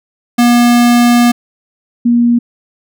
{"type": "tone pair in turn", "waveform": ["square", "sine"], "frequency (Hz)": [240, 237.8], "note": ["B3", "A#3"], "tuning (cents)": [-49, 35], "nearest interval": "unison", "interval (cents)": 16, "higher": "first", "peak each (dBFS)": -6, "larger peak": "neither", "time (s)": [[0.38, 1.32], [2.05, 2.39]], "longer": "first", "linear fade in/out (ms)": 10, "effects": []}